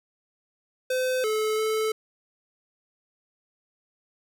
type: tone with pitch steps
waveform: square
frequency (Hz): 512 / 432.6 / 436.3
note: C5 / A4 / A4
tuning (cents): -38 / -29 / -15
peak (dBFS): -24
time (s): 0.9-1.92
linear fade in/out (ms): 5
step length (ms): 340
effects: none